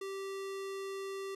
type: tone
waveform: square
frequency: 390 Hz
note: G4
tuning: 9 cents flat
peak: -39 dBFS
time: 0.01-1.35 s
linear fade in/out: 5 ms
effects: low-pass 11000 Hz 12 dB/octave